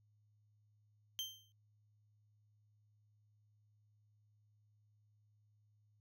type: tone with exponential decay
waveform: 35% pulse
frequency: 3135 Hz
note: G7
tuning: 1 cent flat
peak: -35 dBFS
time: 1.19-1.52 s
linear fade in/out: 0 ms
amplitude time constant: 70 ms
effects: added 105 Hz sine -70 dBFS peak until 6 s